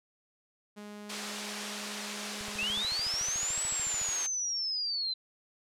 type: tone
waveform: sawtooth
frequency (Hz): 207.7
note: G#3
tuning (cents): 0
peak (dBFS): -39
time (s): 0.76-2.84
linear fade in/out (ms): 20
type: band-pass noise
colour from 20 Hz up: white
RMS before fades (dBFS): -40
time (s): 1.09-4.27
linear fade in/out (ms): 10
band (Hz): 440 to 6100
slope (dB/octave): 12
type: click train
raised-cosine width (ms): 5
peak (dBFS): -37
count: 24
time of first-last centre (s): 2.41-4.089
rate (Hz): 13.7
type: linear two-way sweep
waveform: sine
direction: up then down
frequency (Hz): 2489 to 7902 to 4019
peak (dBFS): -30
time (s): 2.58-5.14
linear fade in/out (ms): 10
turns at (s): 3.63
effects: low-pass 12000 Hz 12 dB/octave